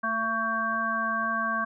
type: harmonic tone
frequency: 224.5 Hz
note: A3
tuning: 35 cents sharp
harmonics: 1 / 3 / 5 / 7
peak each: -35 / -35 / -28 / -29 dBFS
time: 0.03-1.65 s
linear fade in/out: 10 ms
effects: none